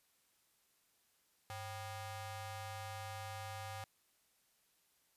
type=ring-modulated tone; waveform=sawtooth; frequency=440 Hz; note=A4; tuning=in tune; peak=-37 dBFS; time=1.5-3.84 s; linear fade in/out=0 ms; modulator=340 Hz; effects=white hiss -75 dBFS RMS until 5.16 s + resampled to 32000 Hz